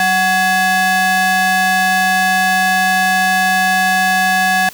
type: ring-modulated tone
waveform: square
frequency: 466.2 Hz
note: A#4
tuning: in tune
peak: -9 dBFS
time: 0-4.69 s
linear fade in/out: 2 ms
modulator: 1210 Hz
effects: white hiss -37 dBFS RMS until 4.73 s